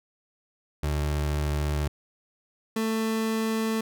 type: tone pair in turn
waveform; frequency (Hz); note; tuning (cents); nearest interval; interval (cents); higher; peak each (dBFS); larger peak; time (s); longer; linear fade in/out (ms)
30% pulse; 74.1 / 222; D2 / A3; +16 / +16; octave + perfect fifth; 1900; second; -22; neither; 0.83-1.88 / 2.76-3.81; neither; 5
effects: none